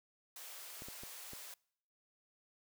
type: high-pass noise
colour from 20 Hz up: white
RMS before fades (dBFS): -50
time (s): 0.36-1.54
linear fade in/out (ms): 2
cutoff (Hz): 460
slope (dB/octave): 24
type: clicks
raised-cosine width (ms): 2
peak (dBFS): -37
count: 4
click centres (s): 0.821 / 0.885 / 1.035 / 1.334
effects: noise-tail reverb RT60 0.7 s tail -26 dB re dry